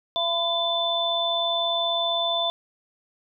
sine tone cluster, 679 / 1011 / 3525 Hz, F5 / B5 / A7, -49 / +40 / +2 cents, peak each -26 / -31 / -24 dBFS, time 0.16-2.5 s, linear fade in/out 0 ms, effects none

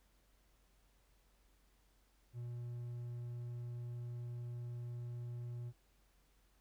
triangle tone, 120.3 Hz, B2, 45 cents flat, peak -40 dBFS, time 2.33-5.73 s, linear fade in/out 50 ms, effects added 47 Hz sine -70 dBFS peak until 6.6 s + pink hiss -75 dBFS RMS until 6.6 s

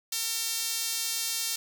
sawtooth tone with high-pass filter, 454.3 Hz, A#4, 45 cents flat, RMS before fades -31 dBFS, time 0.12-1.56 s, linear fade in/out 5 ms, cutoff 4900 Hz, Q 0.95, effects none

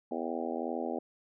harmonic tone with a mistuned harmonic, 82.41 Hz, E2, in tune, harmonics 3 / 4 / 5 / 6 / 7 / 8 / 9 / 10, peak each -38 / -39 / -40 / -41 / -41 / -42 / -43 / -43 dBFS, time 0.11-0.99 s, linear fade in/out 5 ms, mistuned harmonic 10, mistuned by -63 cents, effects none

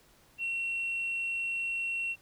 sine tone, 2725 Hz, F7, 43 cents flat, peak -29 dBFS, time 0.38-2.16 s, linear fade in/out 50 ms, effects tanh soft clip ceiling -27 dBFS + pink hiss -62 dBFS RMS until 2.21 s

